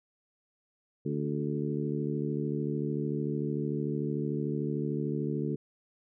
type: harmonic tone with a mistuned harmonic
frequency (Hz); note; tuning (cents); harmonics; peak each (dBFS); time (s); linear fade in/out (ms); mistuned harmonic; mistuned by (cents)
73.42; D2; 0; 2 / 3 / 4 / 5 / 6; -33 / -35 / -36 / -37 / -38; 1.05-5.56; 10; 6; -27
effects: none